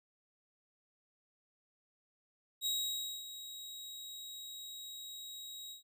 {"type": "tone with ADSR envelope", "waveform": "sawtooth", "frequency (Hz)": 3814, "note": "A#7", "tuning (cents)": 39, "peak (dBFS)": -29, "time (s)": [2.61, 5.83], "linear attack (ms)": 51, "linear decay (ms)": 570, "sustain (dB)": -13, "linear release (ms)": 120, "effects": []}